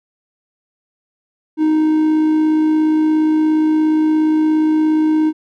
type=tone with amplitude modulation; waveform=triangle; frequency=311.1 Hz; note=D#4; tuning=in tune; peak=-8 dBFS; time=1.57-5.33 s; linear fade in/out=50 ms; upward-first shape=sine; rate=57.1 Hz; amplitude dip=25%; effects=none